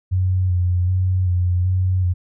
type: tone with vibrato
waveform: sine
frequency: 91 Hz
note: F#2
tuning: 28 cents flat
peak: -15 dBFS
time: 0.11-2.14 s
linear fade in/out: 20 ms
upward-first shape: square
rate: 1.3 Hz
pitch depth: 29 cents each way
effects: none